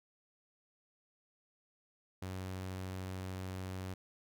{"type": "tone", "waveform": "sawtooth", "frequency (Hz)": 93.5, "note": "F#2", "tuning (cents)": 19, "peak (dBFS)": -36, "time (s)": [2.22, 3.94], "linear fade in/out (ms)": 5, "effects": []}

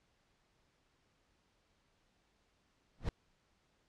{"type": "noise with exponential growth", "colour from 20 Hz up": "brown", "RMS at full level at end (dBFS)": -28, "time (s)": [2.98, 3.09], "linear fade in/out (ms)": 2, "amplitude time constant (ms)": 23, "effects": ["pink hiss -75 dBFS RMS until 3.88 s", "low-pass 6000 Hz 12 dB/octave"]}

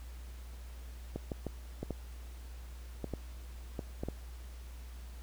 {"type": "clicks", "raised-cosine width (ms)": 2, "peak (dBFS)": -23, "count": 10, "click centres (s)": [1.16, 1.318, 1.467, 1.83, 1.907, 3.043, 3.137, 3.792, 4.035, 4.086], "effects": ["added 60 Hz sine -44 dBFS peak until 5.22 s", "pink hiss -58 dBFS RMS until 5.22 s"]}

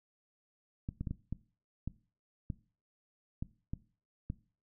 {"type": "clicks", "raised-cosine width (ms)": 5, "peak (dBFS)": -24, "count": 10, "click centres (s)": [0.889, 1.01, 1.072, 1.11, 1.326, 1.876, 2.502, 3.425, 3.735, 4.301], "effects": ["noise-tail reverb RT60 0.4 s tail -19 dB re dry"]}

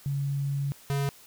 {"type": "tone pair in turn", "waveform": ["sine", "square"], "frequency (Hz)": [139.9, 139.9], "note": ["C#3", "C#3"], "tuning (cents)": [16, 16], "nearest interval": "unison", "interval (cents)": 0, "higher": "neither", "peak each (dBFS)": -26, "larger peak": "neither", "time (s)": [[0.06, 0.72], [0.9, 1.09]], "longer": "first", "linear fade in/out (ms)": 0, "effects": ["white hiss -53 dBFS RMS until 1.26 s"]}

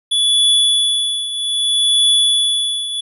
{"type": "tone with tremolo", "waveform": "square", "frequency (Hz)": 3429, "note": "A7", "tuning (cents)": -45, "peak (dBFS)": -10, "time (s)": [0.11, 3.01], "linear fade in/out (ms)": 10, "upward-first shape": "triangle", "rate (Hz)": 0.63, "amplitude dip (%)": 75, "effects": ["resampled to 32000 Hz"]}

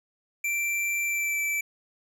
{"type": "tone with pitch glide", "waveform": "square", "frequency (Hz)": [2349, 2321], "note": ["D7", "D7"], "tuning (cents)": [0, -21], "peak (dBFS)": -26, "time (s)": [0.44, 1.61], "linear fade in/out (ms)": 5, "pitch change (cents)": -21, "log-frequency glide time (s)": [1.05, 1.41], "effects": []}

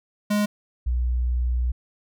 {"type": "tone pair in turn", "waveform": ["square", "sine"], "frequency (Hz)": [207.7, 61.16], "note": ["G#3", "B1"], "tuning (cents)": [0, -16], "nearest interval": "octave + major sixth", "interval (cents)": 2116, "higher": "first", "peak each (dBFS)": -20, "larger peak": "neither", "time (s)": [[0.3, 0.46], [0.86, 1.72]], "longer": "second", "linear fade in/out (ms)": 10, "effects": []}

